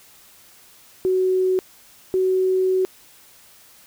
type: tone pair in turn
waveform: sine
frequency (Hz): 372.6 / 374.3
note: F#4 / F#4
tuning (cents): +12 / +20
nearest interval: unison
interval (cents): 8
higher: second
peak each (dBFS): -16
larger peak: neither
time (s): 1.05-1.59 / 2.14-2.85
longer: second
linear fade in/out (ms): 0
effects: white hiss -50 dBFS RMS until 3.86 s